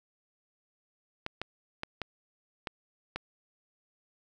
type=clicks; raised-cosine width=0.3 ms; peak=-18 dBFS; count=6; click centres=1.264 / 1.416 / 1.834 / 2.017 / 2.672 / 3.16 s; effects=none